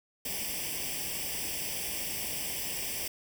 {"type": "noise with comb filter", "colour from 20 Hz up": "white", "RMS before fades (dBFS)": -35, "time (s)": [0.25, 3.08], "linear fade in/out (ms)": 5, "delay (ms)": 0.37, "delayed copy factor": 0.85, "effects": []}